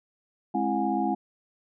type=tone cluster; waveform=sine; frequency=208.5 / 266.5 / 333.9 / 728 / 823 Hz; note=G#3 / C4 / E4 / F#5 / G#5; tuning=+7 / +32 / +22 / -28 / -16 cents; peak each=-30 dBFS; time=0.54-1.15 s; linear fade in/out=10 ms; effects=none

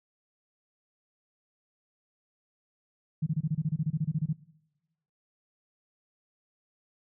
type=tone bursts; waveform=sine; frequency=155.56 Hz; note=D#3; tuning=in tune; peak=-24 dBFS; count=16; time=3.22-4.331 s; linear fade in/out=10 ms; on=46 ms; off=25 ms; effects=noise-tail reverb RT60 1.0 s tail -22 dB re dry

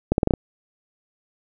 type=accelerating click train; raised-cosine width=2 ms; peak=-4 dBFS; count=6; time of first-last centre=0.12-0.337 s; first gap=61 ms; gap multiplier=0.83; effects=none

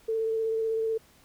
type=tone with vibrato; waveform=sine; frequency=446.1 Hz; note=A4; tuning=24 cents sharp; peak=-25 dBFS; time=0.08-0.98 s; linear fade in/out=10 ms; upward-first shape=square; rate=16 Hz; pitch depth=11 cents each way; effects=pink hiss -59 dBFS RMS until 1.24 s

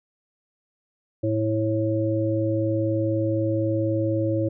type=harmonic tone; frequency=109.5 Hz; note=A2; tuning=8 cents flat; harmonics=1 / 3 / 5; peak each=-25 / -24 / -26 dBFS; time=1.23-4.49 s; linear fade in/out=10 ms; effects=none

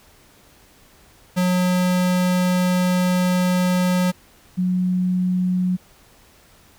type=tone pair in turn; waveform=square / sine; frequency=181.2 / 182.35 Hz; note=F#3 / F#3; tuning=-36 / -25 cents; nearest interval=unison; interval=11 cents; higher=second; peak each=-17 / -17 dBFS; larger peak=neither; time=1.36-4.12 / 4.57-5.77 s; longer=first; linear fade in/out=20 ms; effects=pink hiss -52 dBFS RMS until 6.78 s

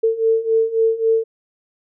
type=beating tone pair; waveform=sine; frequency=446.9 / 450.6 Hz; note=A4 / A4; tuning=+27 / +41 cents; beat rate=3.7 Hz; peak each=-19 / -16 dBFS; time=0.03-1.24 s; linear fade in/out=10 ms; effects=none

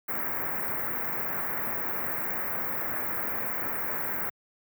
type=band-stop noise; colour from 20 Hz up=white; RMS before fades=-31 dBFS; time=0.08-4.3 s; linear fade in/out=10 ms; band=2100 to 15000 Hz; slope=48 dB/octave; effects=high-pass 100 Hz 12 dB/octave

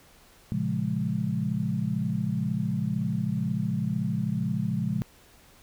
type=chord; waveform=sine; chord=Bb minor seventh; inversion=none; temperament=equal; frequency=116.54 / 138.59 / 174.61 / 207.7 Hz; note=Bb2 / Db3 / F3 / Ab3; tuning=0 / 0 / 0 / 0 cents; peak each=-32 / -31 / -30 / -30 dBFS; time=0.52-5.02 s; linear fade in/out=0 ms; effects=pink hiss -56 dBFS RMS until 5.62 s

